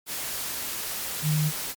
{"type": "tone in noise", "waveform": "sine", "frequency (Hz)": 152.8, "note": "D#3", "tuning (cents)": -31, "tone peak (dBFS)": -21, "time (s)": [1.22, 1.52], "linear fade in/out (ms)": 50, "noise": "white", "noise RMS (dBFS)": -32, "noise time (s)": [0.06, 1.75], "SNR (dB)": 8, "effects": ["MP3 96 kbps"]}